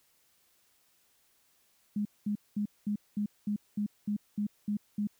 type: tone bursts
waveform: sine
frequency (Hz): 207.3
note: G#3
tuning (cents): -3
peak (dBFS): -28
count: 11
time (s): 1.96-5.072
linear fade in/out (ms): 5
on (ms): 92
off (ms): 210
effects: white hiss -69 dBFS RMS until 5.19 s